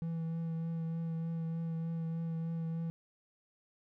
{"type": "tone with vibrato", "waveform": "triangle", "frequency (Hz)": 164.5, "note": "E3", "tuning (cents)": -3, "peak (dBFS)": -32, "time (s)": [0.02, 2.9], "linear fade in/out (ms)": 0, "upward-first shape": "triangle", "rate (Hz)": 3.3, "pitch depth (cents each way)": 19, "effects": []}